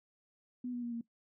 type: tone with pitch steps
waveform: sine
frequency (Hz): 247.9 / 242.8 / 237.8 / 232.9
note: B3 / B3 / A#3 / A#3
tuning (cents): +7 / -29 / +35 / -1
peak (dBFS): -36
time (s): 0.64-1.012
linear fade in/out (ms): 5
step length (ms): 93
effects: noise-tail reverb RT60 0.1 s tail -18 dB re dry